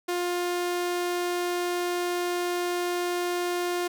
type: tone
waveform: sawtooth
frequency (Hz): 353.2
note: F4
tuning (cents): +20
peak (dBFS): -22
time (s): 0.08-3.88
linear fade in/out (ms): 10
effects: none